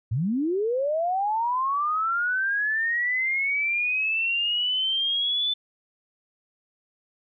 sine linear sweep, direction up, 98.4 to 3520 Hz, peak -22 dBFS, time 0.11-5.54 s, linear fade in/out 10 ms, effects none

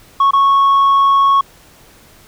sine tone with dropouts, 1104 Hz, C#6, 7 cents flat, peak -5 dBFS, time 0.2-1.41 s, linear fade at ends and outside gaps 5 ms, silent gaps 0.309-0.333 s, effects tanh soft clip ceiling -7 dBFS + pink hiss -45 dBFS RMS until 2.27 s

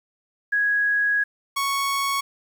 sine / sawtooth tone pair in turn, 1661.2 / 1108.7 Hz, G#6 / C#6, 0 / 0 cents, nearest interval perfect fifth, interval 700 cents, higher first, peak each -18 dBFS, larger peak neither, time 0.52-1.24 / 1.56-2.21 s, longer first, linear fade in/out 10 ms, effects 9-bit

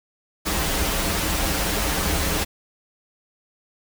pink noise with comb filter, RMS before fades -23 dBFS, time 0.45-2.45 s, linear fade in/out 20 ms, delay 8.2 ms, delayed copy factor -0.85, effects none

